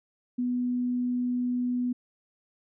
sine tone, 246.9 Hz, B3, in tune, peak -25 dBFS, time 0.38-1.93 s, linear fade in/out 10 ms, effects none

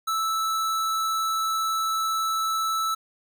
square tone, 1314 Hz, E6, 6 cents flat, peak -24 dBFS, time 0.07-2.95 s, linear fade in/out 10 ms, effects none

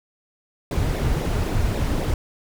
brown noise with flanger, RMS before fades -22 dBFS, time 0.71-2.14 s, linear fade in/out 2 ms, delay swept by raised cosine 0.63 to 6.03 ms, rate 3.8 Hz, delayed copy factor -0.65, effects none

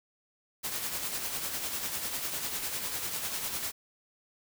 white noise with tremolo, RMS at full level -33 dBFS, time 0.63-3.72 s, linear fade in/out 20 ms, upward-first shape sine, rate 10 Hz, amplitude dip 45%, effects none

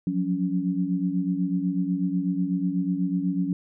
sine tone cluster, 177 / 185.1 / 280.2 Hz, F3 / F#3 / C#4, +23 / +1 / +19 cents, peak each -27 dBFS, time 0.07-3.53 s, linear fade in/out 2 ms, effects none

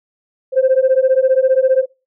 sine beating tone pair, 516 / 531 Hz, C5 / C5, -24 / +25 cents, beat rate 15 Hz, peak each -12 dBFS, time 0.52-1.86 s, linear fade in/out 50 ms, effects noise-tail reverb RT60 0.3 s tail -24 dB re dry + tanh soft clip ceiling -5 dBFS

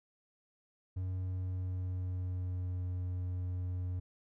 triangle tone with pitch glide, 92.5 to 90.49 Hz, F#2 to F#2, 0 to -38 cents, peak -32 dBFS, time 0.96-4 s, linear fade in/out 10 ms, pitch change -38 cents, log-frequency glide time 1.14-2.85 s, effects none

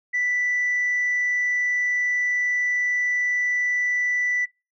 sine tone, 1975.5 Hz, B6, in tune, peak -19 dBFS, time 0.13-4.46 s, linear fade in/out 20 ms, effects noise-tail reverb RT60 0.3 s tail -26 dB re dry + tanh soft clip ceiling -17 dBFS

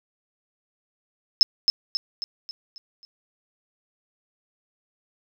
sine tone with echo, 5200 Hz, E8, 24 cents flat, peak -9 dBFS, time 1.41-1.43 s, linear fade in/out 0 ms, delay 270 ms, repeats 6, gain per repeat -6 dB, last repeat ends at 3.05 s, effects none

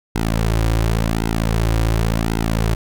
sawtooth tone with flanger, 55.6 Hz, A1, 19 cents sharp, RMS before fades -18 dBFS, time 0.15-2.75 s, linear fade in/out 5 ms, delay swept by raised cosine 1.7 to 4.7 ms, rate 0.91 Hz, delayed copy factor -0.8, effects none

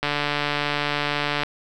click train, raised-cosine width 0.3 ms, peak -7 dBFS, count 206, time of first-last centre 0.03-1.434 s, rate 146 Hz, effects none

